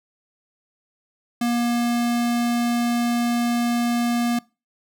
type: tone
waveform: square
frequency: 238.1 Hz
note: A#3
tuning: 37 cents sharp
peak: -20 dBFS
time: 1.41-4.39 s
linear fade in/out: 5 ms
effects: noise-tail reverb RT60 0.3 s tail -24 dB re dry